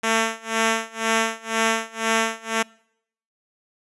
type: tone with tremolo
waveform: 5% pulse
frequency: 224.5 Hz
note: A3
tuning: 35 cents sharp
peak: -6 dBFS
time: 0.03-2.63 s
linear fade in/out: 10 ms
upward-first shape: sine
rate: 2 Hz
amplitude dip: 95%
effects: noise-tail reverb RT60 0.7 s tail -26 dB re dry + resampled to 24000 Hz